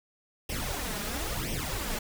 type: noise with flanger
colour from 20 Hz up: pink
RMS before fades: -33 dBFS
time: 0.49-1.99 s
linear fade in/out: 5 ms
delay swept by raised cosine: 0.34 to 4.94 ms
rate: 0.98 Hz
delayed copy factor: +0.75
effects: none